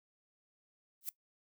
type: noise with exponential growth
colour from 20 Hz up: violet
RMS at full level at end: -34 dBFS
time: 1.01-1.09 s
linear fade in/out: 1 ms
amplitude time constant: 16 ms
effects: noise-tail reverb RT60 0.1 s tail -19 dB re dry